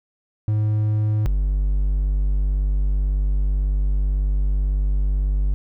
triangle tone pair in turn, 106.7 / 49.06 Hz, G#2 / G1, +47 / +2 cents, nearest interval octave + minor second, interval 1345 cents, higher first, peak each -15 dBFS, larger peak neither, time 0.48-1.26 / 1.26-5.54 s, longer second, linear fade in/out 0 ms, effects none

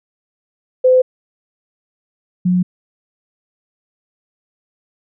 sine tone pair in turn, 511 / 180.67 Hz, C5 / F#3, -41 / -41 cents, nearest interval octave + tritone, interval 1800 cents, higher first, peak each -7 / -11 dBFS, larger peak first, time 0.84-1.02 / 2.45-2.63 s, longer neither, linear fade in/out 10 ms, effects none

